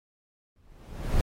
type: noise with exponential growth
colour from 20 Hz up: brown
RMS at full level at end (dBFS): -22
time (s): 0.56-1.21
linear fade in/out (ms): 1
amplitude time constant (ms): 140
effects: AAC 48 kbps